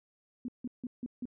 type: tone bursts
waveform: sine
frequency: 246.6 Hz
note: B3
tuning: 2 cents flat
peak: -34 dBFS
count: 5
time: 0.45-1.255 s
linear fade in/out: 2 ms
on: 33 ms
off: 160 ms
effects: none